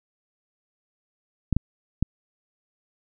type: clicks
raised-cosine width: 5 ms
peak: -8 dBFS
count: 3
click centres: 1.527 / 1.566 / 2.026 s
effects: none